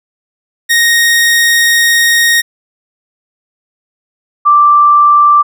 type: tone pair in turn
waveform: sawtooth / sine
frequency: 1864.7 / 1174.7 Hz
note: A#6 / D6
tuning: 0 / 0 cents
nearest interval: minor sixth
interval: 800 cents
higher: first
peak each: -3 dBFS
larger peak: neither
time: 0.69-2.42 / 4.45-5.43 s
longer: first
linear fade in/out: 20 ms
effects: none